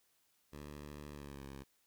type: tone with pitch glide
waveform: 10% pulse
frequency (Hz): 73.42 to 68.5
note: D2 to C#2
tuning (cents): 0 to -20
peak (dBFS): -39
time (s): 0.52-1.64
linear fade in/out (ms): 20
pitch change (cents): -120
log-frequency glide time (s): 1.11-1.43
effects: white hiss -75 dBFS RMS until 1.86 s